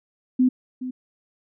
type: tone with echo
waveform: sine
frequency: 254.4 Hz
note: C4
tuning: 48 cents flat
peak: -14 dBFS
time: 0.39-0.49 s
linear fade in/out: 10 ms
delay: 420 ms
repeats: 1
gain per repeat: -13 dB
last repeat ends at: 0.91 s
effects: none